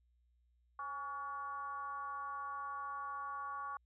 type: tone with frequency modulation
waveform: sine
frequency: 1129 Hz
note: C#6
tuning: 31 cents sharp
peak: -40 dBFS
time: 0.79-3.77 s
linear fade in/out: 2 ms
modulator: 301 Hz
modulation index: 0.71
effects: added 60 Hz sine -70 dBFS peak until 3.85 s